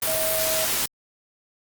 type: tone in noise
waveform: sine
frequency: 638 Hz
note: D#5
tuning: 43 cents sharp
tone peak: -26 dBFS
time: 0.07-0.65 s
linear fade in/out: 5 ms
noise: white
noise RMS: -24 dBFS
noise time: 0.02-0.86 s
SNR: -5 dB
effects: Opus 32 kbps